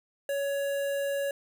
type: tone with notch filter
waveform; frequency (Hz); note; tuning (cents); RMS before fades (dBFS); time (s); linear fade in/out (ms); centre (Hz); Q
square; 560; C#5; +18; -30; 0.29-1.31; 2; 4700; 1
effects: none